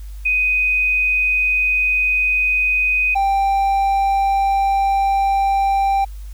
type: tone pair in turn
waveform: sine / triangle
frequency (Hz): 2500 / 787.5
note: D#7 / G5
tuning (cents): +8 / +8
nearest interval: octave + minor sixth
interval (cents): 2000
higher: first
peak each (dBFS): -14 / -12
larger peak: second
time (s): 0.25-3.15 / 3.15-6.05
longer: neither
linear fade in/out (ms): 10
effects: added 50 Hz sine -29 dBFS peak until 6.33 s + white hiss -51 dBFS RMS until 6.33 s